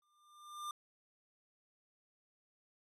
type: tone with exponential growth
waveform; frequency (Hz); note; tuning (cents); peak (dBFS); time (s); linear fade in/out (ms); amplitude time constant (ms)
square; 1197; D6; +33; -39; 0.02-0.71; 2; 150
effects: resampled to 32000 Hz